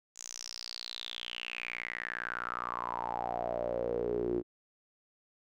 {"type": "tone with band-pass filter sweep", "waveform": "sawtooth", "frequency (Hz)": 59.7, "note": "A#1", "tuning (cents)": 42, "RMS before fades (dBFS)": -37, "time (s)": [0.15, 4.43], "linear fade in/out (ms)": 50, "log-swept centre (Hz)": [6900, 340], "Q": 7.8, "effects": []}